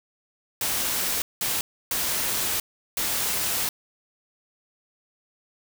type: noise bursts at uneven times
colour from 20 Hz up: white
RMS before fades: -26 dBFS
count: 4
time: 0.61-1.22 / 1.41-1.61 / 1.91-2.6 / 2.97-3.69 s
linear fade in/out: 2 ms
effects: none